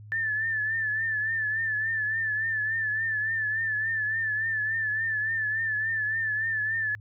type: tone with vibrato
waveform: sine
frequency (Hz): 1760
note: A6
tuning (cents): 0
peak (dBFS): -25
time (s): 0.12-6.95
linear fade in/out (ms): 0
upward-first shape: triangle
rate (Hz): 3.5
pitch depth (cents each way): 66
effects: added 105 Hz sine -43 dBFS peak until 7 s